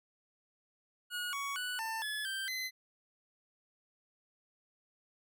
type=tone with pitch steps; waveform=25% pulse; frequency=1450 / 1120 / 1481 / 893 / 1712 / 1568 / 2039 Hz; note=F#6 / C#6 / F#6 / A5 / A6 / G6 / C7; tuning=-35 / +18 / +1 / +25 / -48 / 0 / -45 cents; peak=-32 dBFS; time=1.1-2.71 s; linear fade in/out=50 ms; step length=230 ms; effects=none